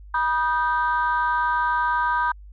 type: tone cluster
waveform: sine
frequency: 968 / 1230 / 1558 Hz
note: B5 / D#6 / G6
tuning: -35 / -20 / -11 cents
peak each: -21 / -25 / -24 dBFS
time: 0.14-2.32 s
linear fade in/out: 5 ms
effects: tanh soft clip ceiling -12 dBFS + added 50 Hz sine -40 dBFS peak until 2.52 s